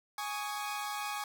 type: chord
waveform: sawtooth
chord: Ab suspended fourth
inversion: none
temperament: equal with one note detuned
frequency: 830.6 / 1116.4 / 1244.5 Hz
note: Ab5 / Db6 / Eb6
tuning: 0 / +12 / 0 cents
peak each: -34 / -37 / -39 dBFS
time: 0.18-1.24 s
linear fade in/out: 2 ms
effects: none